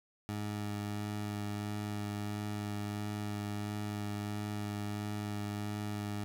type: tone with vibrato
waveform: 20% pulse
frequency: 103.83 Hz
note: G#2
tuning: in tune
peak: -31 dBFS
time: 0.29-6.24 s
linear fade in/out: 0 ms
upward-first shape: sine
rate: 1.5 Hz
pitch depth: 11 cents each way
effects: none